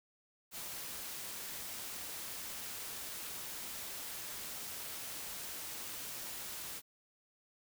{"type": "noise", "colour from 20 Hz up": "white", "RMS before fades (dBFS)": -44, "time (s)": [0.51, 6.82], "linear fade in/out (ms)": 50, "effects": []}